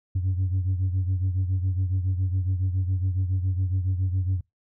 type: beating tone pair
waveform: sine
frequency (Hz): 92.1 / 99.3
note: F#2 / G2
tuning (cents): -7 / +23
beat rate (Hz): 7.2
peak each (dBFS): -21 / -27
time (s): 0.15-4.41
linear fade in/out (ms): 10
effects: noise-tail reverb RT60 0.2 s tail -26 dB re dry + tanh soft clip ceiling -19 dBFS